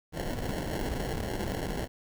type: noise with sample-and-hold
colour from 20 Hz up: pink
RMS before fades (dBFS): -33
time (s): 0.12-1.88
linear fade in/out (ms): 50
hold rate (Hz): 1225
effects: none